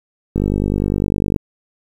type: click train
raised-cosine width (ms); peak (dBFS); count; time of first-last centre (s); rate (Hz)
3; -5; 51; 0.36-1.362; 49.9
effects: 7-bit